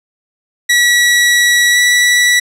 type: tone with pitch glide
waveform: sawtooth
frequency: 1934 to 1952 Hz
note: B6 to B6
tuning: -37 to -21 cents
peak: -4 dBFS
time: 0.69-2.4 s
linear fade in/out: 10 ms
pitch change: +16 cents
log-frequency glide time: 1.72-1.77 s
effects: low-pass 11000 Hz 12 dB/octave